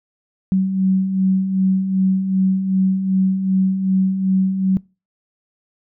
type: beating tone pair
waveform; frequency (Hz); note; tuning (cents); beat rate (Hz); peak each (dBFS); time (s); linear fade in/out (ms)
sine; 187.4 / 190; F#3 / F#3; +22 / +46; 2.6; -23 / -15; 0.52-4.77; 0
effects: noise-tail reverb RT60 0.3 s tail -24 dB re dry